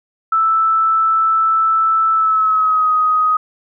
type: tone with pitch glide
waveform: sine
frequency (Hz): 1318.5 to 1254.6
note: E6 to D#6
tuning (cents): 0 to +14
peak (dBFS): -11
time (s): 0.32-3.37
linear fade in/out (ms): 5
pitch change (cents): -86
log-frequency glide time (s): 2.13-2.91
effects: none

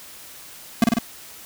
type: tone with echo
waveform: square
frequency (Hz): 229.6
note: A#3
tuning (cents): -26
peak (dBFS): -12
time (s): 0.82-0.84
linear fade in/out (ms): 2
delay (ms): 49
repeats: 3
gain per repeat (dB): -2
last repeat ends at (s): 0.987
effects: white hiss -42 dBFS RMS until 1.45 s

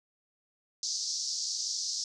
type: band-pass noise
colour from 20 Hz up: white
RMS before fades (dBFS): -34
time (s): 0.83-2.04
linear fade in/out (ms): 2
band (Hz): 4500 to 6300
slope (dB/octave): 48
effects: none

